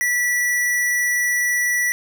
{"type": "tone", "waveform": "square", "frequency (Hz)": 1954, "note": "B6", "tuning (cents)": -19, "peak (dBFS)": -18, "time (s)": [0.01, 1.92], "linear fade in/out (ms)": 0, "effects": []}